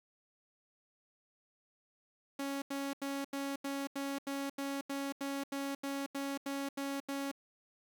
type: tone bursts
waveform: sawtooth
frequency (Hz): 277.2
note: C#4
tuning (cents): 0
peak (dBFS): -32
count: 16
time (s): 2.39-7.315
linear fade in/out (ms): 5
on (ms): 230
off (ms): 83
effects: 10-bit